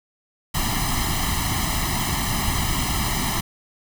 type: noise with comb filter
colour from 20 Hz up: pink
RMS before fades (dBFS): -23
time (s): 0.54-3.41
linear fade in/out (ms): 10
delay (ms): 0.99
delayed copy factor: +1
effects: none